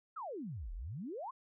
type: exponential two-way sweep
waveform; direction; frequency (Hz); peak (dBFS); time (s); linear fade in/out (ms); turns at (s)
sine; down then up; 1396.9 to 36.71 to 1115; -40; 0.16-1.31; 10; 0.73
effects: none

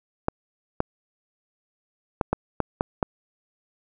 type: clicks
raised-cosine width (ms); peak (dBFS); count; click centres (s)
1; -7; 7; 0.284 / 0.804 / 2.212 / 2.33 / 2.603 / 2.809 / 3.028
effects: none

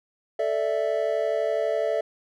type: chord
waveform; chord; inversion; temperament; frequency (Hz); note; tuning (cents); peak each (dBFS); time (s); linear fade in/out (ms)
triangle; A suspended fourth; none; equal; 440 / 587.3 / 659.3; A4 / D5 / E5; 0 / 0 / 0; -26 / -25 / -24; 0.39-2.01; 5
effects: none

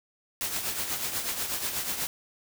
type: noise with tremolo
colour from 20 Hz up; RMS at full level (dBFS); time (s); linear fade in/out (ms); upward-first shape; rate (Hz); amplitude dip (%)
white; -29; 0.41-2.07; 0; triangle; 8.2; 60
effects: none

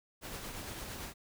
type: noise with tremolo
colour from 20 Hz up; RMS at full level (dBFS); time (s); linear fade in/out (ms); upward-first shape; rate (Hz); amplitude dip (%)
pink; -42; 0.21-1.14; 50; sine; 8.8; 30
effects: none

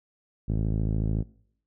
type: tone with low-pass filter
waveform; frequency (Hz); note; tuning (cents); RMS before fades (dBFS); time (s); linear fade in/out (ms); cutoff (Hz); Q
5% pulse; 53.8; A1; -38; -26; 0.48-1.23; 10; 150; 0.71
effects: noise-tail reverb RT60 0.7 s tail -23 dB re dry

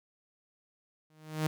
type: tone with exponential growth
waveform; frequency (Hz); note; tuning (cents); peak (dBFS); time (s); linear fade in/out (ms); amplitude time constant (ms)
sawtooth; 155.5; D#3; -1; -22; 1.1-1.47; 2; 79
effects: none

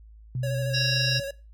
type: tone with pitch glide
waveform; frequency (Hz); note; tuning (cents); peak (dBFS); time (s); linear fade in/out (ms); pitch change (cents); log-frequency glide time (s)
sine; 126.7 to 127.88; B2 to C3; +45 to -39; -26; 0.35-1.2; 2; +16; 0.59-0.73
type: tone with vibrato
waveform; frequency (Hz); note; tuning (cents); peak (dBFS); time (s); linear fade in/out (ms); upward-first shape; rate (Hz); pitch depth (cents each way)
square; 554.4; C#5; 0; -31; 0.43-1.31; 5; square; 13; 25
type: harmonic tone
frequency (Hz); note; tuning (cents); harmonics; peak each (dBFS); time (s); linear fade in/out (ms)
554.4; C#5; 0; 1 / 3 / 5 / 7 / 9 / 10; -30 / -30 / -30 / -30 / -30 / -30; 0.73-1.2; 20
effects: noise-tail reverb RT60 0.3 s tail -19 dB re dry + added 54 Hz sine -46 dBFS peak until 1.53 s

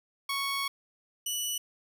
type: tone pair in turn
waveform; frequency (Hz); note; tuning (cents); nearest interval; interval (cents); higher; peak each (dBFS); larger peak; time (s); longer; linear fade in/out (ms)
15% pulse; 1108.7 / 2956; C#6 / F#7; 0 / -2; octave + perfect fourth; 1698; second; -23; neither; 0.29-0.68 / 1.26-1.58; first; 5
effects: none

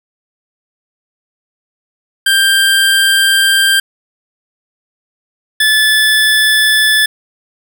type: tone pair in turn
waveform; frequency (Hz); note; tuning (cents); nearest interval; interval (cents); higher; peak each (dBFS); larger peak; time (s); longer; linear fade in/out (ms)
25% pulse; 1582 / 1734.4; G6 / A6; +15 / -25; major second; 160; second; -4; neither; 2.26-3.8 / 5.6-7.06; first; 5
effects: none

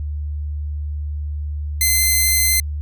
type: tone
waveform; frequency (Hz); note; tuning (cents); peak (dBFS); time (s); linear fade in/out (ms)
5% pulse; 2064; C7; -24; -4; 1.81-2.6; 2
effects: added 74 Hz sine -22 dBFS peak until 2.81 s

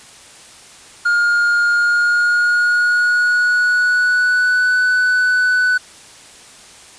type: tone with pitch glide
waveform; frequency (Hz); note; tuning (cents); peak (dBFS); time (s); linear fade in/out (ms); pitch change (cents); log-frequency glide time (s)
triangle; 1418 to 1494.5; F6 to F#6; +26 to +17; -10; 1.05-5.78; 10; +91; 1.73-4.78
effects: white hiss -41 dBFS RMS until 6.98 s + resampled to 22050 Hz

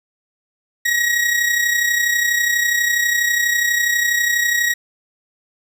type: tone with amplitude modulation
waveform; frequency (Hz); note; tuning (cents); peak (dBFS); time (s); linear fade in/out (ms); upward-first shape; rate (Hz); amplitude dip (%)
40% pulse; 1900; A#6; +33; -12; 0.85-4.74; 10; sine; 32.2; 50
effects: none

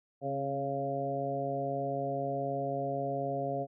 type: harmonic tone with a mistuned harmonic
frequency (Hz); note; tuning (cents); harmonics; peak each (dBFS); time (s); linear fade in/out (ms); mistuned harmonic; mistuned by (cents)
138.59; C#3; 0; 1 / 2 / 3 / 4 / 5; -39 / -40 / -39 / -36 / -35; 0.21-3.67; 50; 2; -25
effects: none

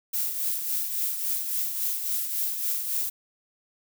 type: noise with tremolo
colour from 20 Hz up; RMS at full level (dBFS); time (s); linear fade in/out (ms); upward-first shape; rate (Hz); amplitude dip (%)
violet; -26; 0.13-3.1; 10; triangle; 3.6; 55
effects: none

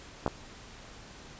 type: clicks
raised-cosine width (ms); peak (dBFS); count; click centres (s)
1; -12 / -17; 2; 0.263 / 0.278
effects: pink hiss -49 dBFS RMS until 1.39 s + resampled to 16000 Hz

